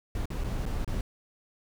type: noise with dropouts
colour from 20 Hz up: brown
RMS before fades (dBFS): -31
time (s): 0.15-1.01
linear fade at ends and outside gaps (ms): 1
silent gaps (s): 0.256-0.303 / 0.438-0.443 / 0.655-0.662 / 0.847-0.877
effects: none